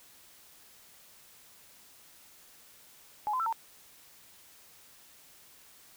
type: tone with pitch steps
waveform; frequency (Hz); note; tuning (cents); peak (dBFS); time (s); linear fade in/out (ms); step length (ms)
sine; 842 / 1023 / 1333 / 907; G#5 / C6 / E6 / A#5; +24 / -39 / +19 / -48; -28; 3.27-3.526; 0; 64
effects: white hiss -57 dBFS RMS until 5.96 s